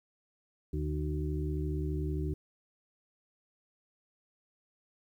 harmonic tone with a mistuned harmonic, 75 Hz, D2, 37 cents sharp, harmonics 1 / 2 / 4 / 5, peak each -33 / -36 / -39 / -40 dBFS, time 0.73-2.34 s, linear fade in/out 5 ms, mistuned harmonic 4, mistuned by +20 cents, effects 11-bit

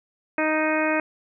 harmonic tone, 311.1 Hz, D#4, in tune, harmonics 1 / 2 / 3 / 4 / 5 / 6 / 7 / 8, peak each -25 / -25 / -30 / -32 / -29 / -31 / -32 / -30 dBFS, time 0.38-1 s, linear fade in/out 2 ms, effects none

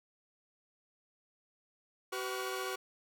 sawtooth tone cluster, 380.4 / 502 / 1127 / 1437 Hz, F#4 / B4 / C#6 / F6, +48 / +28 / +28 / +49 cents, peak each -35 / -39 / -39 / -40 dBFS, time 2.12-2.76 s, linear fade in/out 10 ms, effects none

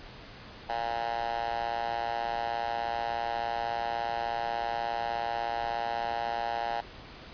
10% pulse tone with high-pass filter, 116.54 Hz, A#2, in tune, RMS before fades -32 dBFS, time 0.69-6.81 s, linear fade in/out 5 ms, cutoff 790 Hz, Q 4.6, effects pink hiss -47 dBFS RMS until 7.33 s + resampled to 11025 Hz

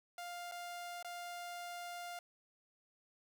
sawtooth tone with dropouts, 701 Hz, F5, 6 cents sharp, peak -40 dBFS, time 0.18-2.19 s, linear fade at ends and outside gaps 2 ms, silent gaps 0.514-0.52 / 1.027-1.046 s, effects none

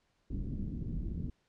pink low-pass noise, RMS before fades -37 dBFS, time 0.3-1.3 s, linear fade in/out 5 ms, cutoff 270 Hz, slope 24 dB/octave, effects pink hiss -75 dBFS RMS until 1.48 s + low-pass 6000 Hz 12 dB/octave

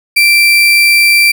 35% pulse tone, 2349 Hz, D7, in tune, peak -3 dBFS, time 0.16-1.32 s, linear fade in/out 10 ms, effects none

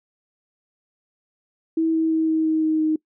sine tone with pitch steps, 324.1 / 322 / 320 / 318 / 316 / 314 / 312 Hz, E4 / E4 / D#4 / D#4 / D#4 / D#4 / D#4, -29 / -41 / +49 / +38 / +27 / +16 / +5 cents, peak -17 dBFS, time 1.77-2.96 s, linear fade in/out 5 ms, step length 170 ms, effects noise-tail reverb RT60 0.1 s tail -23 dB re dry

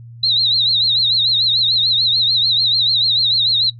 sine tone with vibrato, 3951 Hz, B7, in tune, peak -12 dBFS, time 0.23-3.7 s, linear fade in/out 5 ms, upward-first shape triangle, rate 6.8 Hz, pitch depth 150 cents each way, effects noise-tail reverb RT60 0.1 s tail -18 dB re dry + added 117 Hz sine -34 dBFS peak until 3.79 s

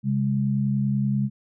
sine tone pair together, 133.9 / 204.3 Hz, C3 / G#3, +40 / -28 cents, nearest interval perfect fifth, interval 732 cents, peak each -23 dBFS, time 0.03-1.3 s, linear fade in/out 50 ms, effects none

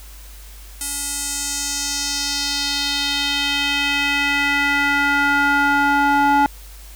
square tone with band-pass filter sweep, 284.1 Hz, C#4, 43 cents sharp, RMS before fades -19 dBFS, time 0.81-6.46 s, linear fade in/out 0 ms, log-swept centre 9600 to 950 Hz, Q 2.2, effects added 50 Hz sine -37 dBFS peak until 6.95 s + white hiss -44 dBFS RMS until 6.95 s

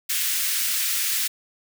white high-pass noise, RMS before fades -24 dBFS, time 0.09-1.28 s, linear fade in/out 10 ms, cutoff 1600 Hz, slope 24 dB/octave, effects none

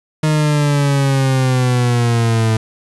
40% pulse exponential sweep, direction down, 155.56 to 110 Hz, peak -11 dBFS, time 0.23-2.57 s, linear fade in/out 5 ms, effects resampled to 24000 Hz + 7-bit

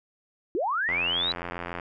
sine linear sweep, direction up, 301.4 to 4000 Hz, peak -24 dBFS, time 0.55-1.32 s, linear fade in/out 0 ms
click train, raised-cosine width 0.5 ms, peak -18 dBFS, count 80, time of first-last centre 0.89-1.798 s, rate 87 Hz
effects none

